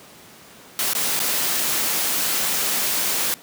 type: noise with dropouts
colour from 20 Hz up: white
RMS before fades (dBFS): -22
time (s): 0.79-3.34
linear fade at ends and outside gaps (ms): 1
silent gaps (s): 0.934-0.95 / 1.193-1.2
effects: pink hiss -45 dBFS RMS until 3.42 s + high-pass 150 Hz 12 dB/octave